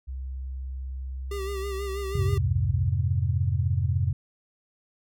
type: tone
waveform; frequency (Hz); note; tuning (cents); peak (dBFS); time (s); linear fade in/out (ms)
sine; 65.41; C2; 0; -31; 0.07-2.9; 20
type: tone with vibrato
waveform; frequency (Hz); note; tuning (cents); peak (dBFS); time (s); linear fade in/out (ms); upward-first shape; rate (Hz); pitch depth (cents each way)
square; 393.8; G4; +8; -32; 1.31-2.38; 5; sine; 6.2; 50
type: chord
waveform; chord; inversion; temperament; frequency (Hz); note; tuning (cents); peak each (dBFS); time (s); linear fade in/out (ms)
sine; F minor; none; equal; 87.31 / 103.83 / 130.81; F2 / Ab2 / C3; 0 / 0 / 0; -25 / -27 / -27; 2.15-4.13; 5
effects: none